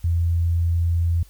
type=tone; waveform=sine; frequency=84.7 Hz; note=E2; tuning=48 cents sharp; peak=-17 dBFS; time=0.04-1.23 s; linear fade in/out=5 ms; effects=added 50 Hz sine -47 dBFS peak until 1.29 s + white hiss -55 dBFS RMS until 1.29 s